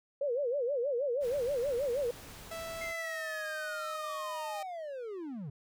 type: tone with vibrato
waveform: sine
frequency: 523.3 Hz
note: C5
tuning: in tune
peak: -29 dBFS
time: 0.21-2.11 s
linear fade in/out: 5 ms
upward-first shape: sine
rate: 6.3 Hz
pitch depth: 200 cents each way
type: noise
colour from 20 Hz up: pink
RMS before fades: -49 dBFS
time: 1.2-2.94 s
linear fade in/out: 50 ms
type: tone with pitch glide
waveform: sawtooth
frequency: 659.3 to 618.7 Hz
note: E5 to D#5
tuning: 0 to -10 cents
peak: -35 dBFS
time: 2.51-4.63 s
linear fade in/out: 5 ms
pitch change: -110 cents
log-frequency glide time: 3.03-3.46 s
type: linear sweep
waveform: triangle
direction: down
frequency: 2118 to 127.5 Hz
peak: -36 dBFS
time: 2.81-5.5 s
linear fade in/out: 5 ms
effects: none